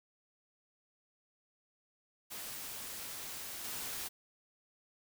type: noise with level steps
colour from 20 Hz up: white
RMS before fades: -44 / -41 dBFS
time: 2.3-4.09 s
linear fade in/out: 20 ms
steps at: 3.64 s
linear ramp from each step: 10 ms
effects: none